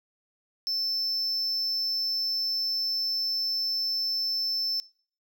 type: tone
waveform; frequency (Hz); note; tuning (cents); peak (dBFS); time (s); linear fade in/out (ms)
triangle; 5300; E8; +9; -25; 0.67-4.8; 0
effects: noise-tail reverb RT60 0.5 s tail -23 dB re dry